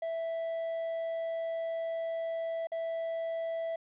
triangle tone with dropouts, 659.3 Hz, E5, in tune, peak -30 dBFS, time 0.02-3.76 s, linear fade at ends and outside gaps 5 ms, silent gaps 2.671-2.718 s, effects resampled to 8000 Hz + 11-bit

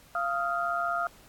sine tone cluster, 692 / 1252 / 1387 Hz, F5 / D#6 / F6, -16 / +10 / -12 cents, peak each -31 dBFS, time 0.15-1.07 s, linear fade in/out 2 ms, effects pink hiss -56 dBFS RMS until 1.28 s + AAC 64 kbps

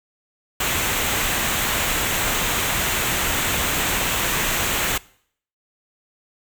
pink noise with comb filter, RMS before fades -22 dBFS, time 0.6-4.98 s, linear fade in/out 5 ms, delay 0.2 ms, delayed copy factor -0.5, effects noise-tail reverb RT60 0.6 s tail -22 dB re dry

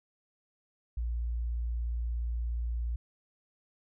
sine tone, 58.5 Hz, A#1, 7 cents sharp, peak -29 dBFS, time 0.97-2.96 s, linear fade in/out 5 ms, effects tanh soft clip ceiling -25 dBFS

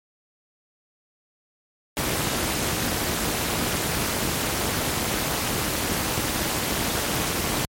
pink noise with amplitude modulation, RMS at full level -21 dBFS, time 1.97-7.65 s, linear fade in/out 0 ms, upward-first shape sine, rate 270 Hz, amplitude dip 85%, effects high-pass 60 Hz 12 dB/octave + MP3 64 kbps

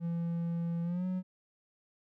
triangle tone with pitch glide, 169.1 to 184.4 Hz, E3 to F#3, +44 to -6 cents, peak -29 dBFS, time 0-1.23 s, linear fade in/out 50 ms, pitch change +150 cents, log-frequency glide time 0.83-1.06 s, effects none

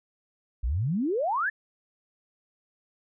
sine exponential sweep, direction up, 51.91 to 1819 Hz, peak -24 dBFS, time 0.63-1.5 s, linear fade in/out 10 ms, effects none

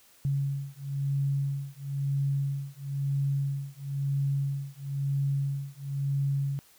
sine beating tone pair, 138.59 / 139.59 Hz, C#3 / C#3, 0 / +12 cents, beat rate 1 Hz, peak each -30 dBFS, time 0.25-6.59 s, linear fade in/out 0 ms, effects white hiss -59 dBFS RMS until 6.78 s

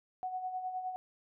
sine tone with tremolo, 741 Hz, F#5, 2 cents sharp, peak -33 dBFS, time 0.23-0.96 s, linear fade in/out 0 ms, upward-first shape sine, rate 9.7 Hz, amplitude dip 55%, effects none

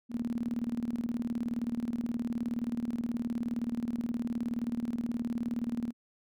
sine tone with tremolo, 235.7 Hz, A#3, 19 cents sharp, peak -28 dBFS, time 0.09-5.93 s, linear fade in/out 50 ms, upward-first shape square, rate 19 Hz, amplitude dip 75%, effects none

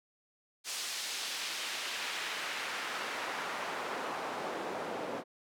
pink noise with band-pass filter sweep, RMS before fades -38 dBFS, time 0.64-5.24 s, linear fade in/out 50 ms, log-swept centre 5500 to 490 Hz, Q 0.85, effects high-pass 200 Hz 12 dB/octave

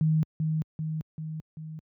sine tone with echo, 157.1 Hz, D#3, 17 cents sharp, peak -20 dBFS, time 0.01-0.23 s, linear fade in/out 0 ms, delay 390 ms, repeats 4, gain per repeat -4 dB, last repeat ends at 1.79 s, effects high-pass 80 Hz 12 dB/octave

